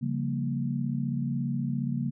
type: chord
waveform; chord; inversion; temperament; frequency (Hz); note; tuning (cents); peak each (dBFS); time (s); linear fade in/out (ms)
sine; G half-diminished seventh; second; equal; 138.59 / 174.61 / 196 / 233.1; Db3 / F3 / G3 / Bb3; 0 / 0 / 0 / 0; -30 / -36 / -36 / -31; 0.01-2.11; 20
effects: none